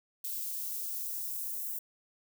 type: noise with high-pass filter sweep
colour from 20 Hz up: violet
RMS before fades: -37 dBFS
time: 0.24-1.79 s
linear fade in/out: 5 ms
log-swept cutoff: 2800 to 8200 Hz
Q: 0.76
effects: none